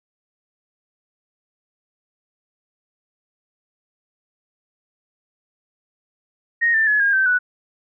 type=tone with pitch steps; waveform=sine; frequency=1864.7 / 1780.5 / 1700.1 / 1623.3 / 1550 / 1480 Hz; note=A#6 / A6 / G#6 / G#6 / G6 / F#6; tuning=0 / +20 / +40 / -40 / -20 / 0 cents; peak=-14 dBFS; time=6.61-7.39 s; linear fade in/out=20 ms; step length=130 ms; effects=none